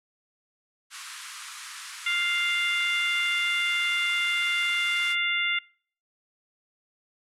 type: band-pass noise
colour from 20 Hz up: pink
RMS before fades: -41 dBFS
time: 0.9-5.16 s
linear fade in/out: 50 ms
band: 1100 to 11000 Hz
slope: 48 dB/octave
type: harmonic tone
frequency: 698.5 Hz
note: F5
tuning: in tune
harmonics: 2 / 3 / 4 / 5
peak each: -32 / -26 / -30 / -32 dBFS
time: 2.06-5.59 s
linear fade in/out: 5 ms
effects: noise-tail reverb RT60 0.5 s tail -25 dB re dry